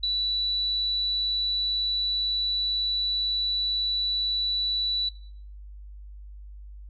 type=tone; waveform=sine; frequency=3951 Hz; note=B7; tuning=in tune; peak=-23 dBFS; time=0.03-5.09 s; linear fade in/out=5 ms; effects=noise-tail reverb RT60 0.5 s tail -17 dB re dry + added 50 Hz sine -40 dBFS peak until 6.89 s